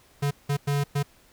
square tone bursts at uneven times, 142.7 Hz, D3, 49 cents flat, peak -23 dBFS, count 4, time 0.22-0.31 / 0.49-0.57 / 0.67-0.84 / 0.95-1.03 s, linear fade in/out 10 ms, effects pink hiss -58 dBFS RMS until 1.32 s

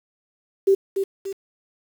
sine tone with echo, 390 Hz, G4, 9 cents flat, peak -12 dBFS, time 0.67-0.75 s, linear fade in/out 10 ms, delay 290 ms, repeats 2, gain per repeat -7 dB, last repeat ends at 1.33 s, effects 7-bit

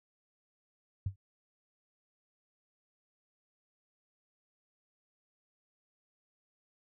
sine tone with exponential decay, 96.8 Hz, G2, 21 cents flat, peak -27 dBFS, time 1.06-1.16 s, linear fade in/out 5 ms, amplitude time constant 21 ms, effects none

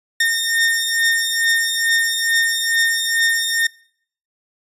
sawtooth beating tone pair, 1829 / 1831.3 Hz, A#6 / A#6, -33 / -31 cents, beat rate 2.3 Hz, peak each -14 / -17 dBFS, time 0.2-3.67 s, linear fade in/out 5 ms, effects noise-tail reverb RT60 0.6 s tail -23 dB re dry + resampled to 32000 Hz

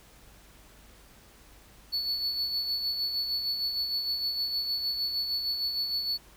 triangle tone with tremolo, 4435 Hz, C#8, in tune, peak -25 dBFS, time 1.92-6.18 s, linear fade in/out 20 ms, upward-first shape sine, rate 6.5 Hz, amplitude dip 45%, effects added 50 Hz sine -58 dBFS peak until 6.36 s + pink hiss -56 dBFS RMS until 6.36 s

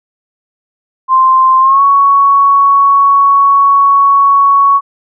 sine tone with pitch glide, 1046 to 1114.6 Hz, C6 to C#6, -1 to +9 cents, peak -4 dBFS, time 1.08-4.81 s, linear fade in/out 50 ms, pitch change +110 cents, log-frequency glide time 1.6-1.82 s, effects none

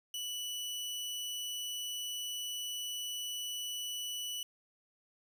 sawtooth tone, 2960 Hz, F#7, in tune, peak -34 dBFS, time 0.14-4.43 s, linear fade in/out 2 ms, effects 12-bit

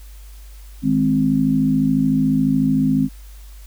sine chord, Ab major, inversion second, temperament equal, 155.56 / 207.7 / 261.6 Hz, Eb3 / Ab3 / C4, 0 / 0 / 0 cents, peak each -21 / -20 / -16 dBFS, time 0.82-3.09 s, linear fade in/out 50 ms, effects added 50 Hz sine -36 dBFS peak until 3.66 s + white hiss -50 dBFS RMS until 3.66 s

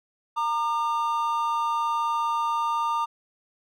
triangle tone pair together, 924 / 1203.1 Hz, A#5 / D6, -16 / +41 cents, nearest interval perfect fourth, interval 457 cents, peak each -24 dBFS, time 0.36-3.06 s, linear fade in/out 20 ms, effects none

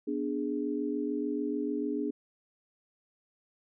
sine chord, G# diminished, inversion first, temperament equal, 246.9 / 293.7 / 415.3 Hz, B3 / D4 / G#4, 0 / 0 / 0 cents, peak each -35 / -32 / -35 dBFS, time 0.07-2.11 s, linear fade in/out 10 ms, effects none

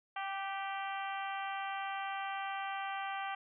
harmonic tone with a mistuned harmonic, 392 Hz, G4, in tune, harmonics 2 / 3 / 4 / 5 / 6 / 7 / 8, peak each -39 / -43 / -45 / -47 / -49 / -50 / -51 dBFS, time 0.16-3.35 s, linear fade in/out 5 ms, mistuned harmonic 4, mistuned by -23 cents, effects none

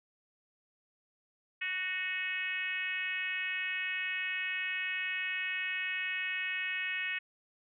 sine tone with frequency modulation, 2200 Hz, C#7, 14 cents flat, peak -32 dBFS, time 1.61-7.19 s, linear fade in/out 10 ms, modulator 357 Hz, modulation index 1.6, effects none

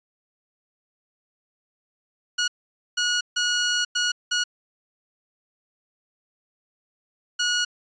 15% pulse tone bursts at uneven times, 1452 Hz, F#6, 33 cents flat, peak -14 dBFS, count 6, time 2.38-2.48 / 2.97-3.21 / 3.36-3.85 / 3.95-4.12 / 4.31-4.44 / 7.39-7.65 s, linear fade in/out 10 ms, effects resampled to 16000 Hz

